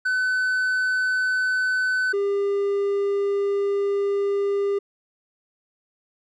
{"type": "tone pair in turn", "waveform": "triangle", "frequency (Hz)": [1510, 400.8], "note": ["F#6", "G4"], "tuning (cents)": [35, 38], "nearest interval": "octave + major seventh", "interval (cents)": 2297, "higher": "first", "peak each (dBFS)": -18, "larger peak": "neither", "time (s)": [[0.05, 2.13], [2.13, 4.79]], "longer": "second", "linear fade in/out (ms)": 10, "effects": ["resampled to 24000 Hz"]}